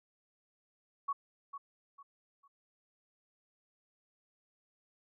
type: tone with echo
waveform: sine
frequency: 1118 Hz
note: C#6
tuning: 14 cents sharp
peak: -31 dBFS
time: 1.08-1.13 s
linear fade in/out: 10 ms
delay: 450 ms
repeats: 3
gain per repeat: -10 dB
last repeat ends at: 2.48 s
effects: none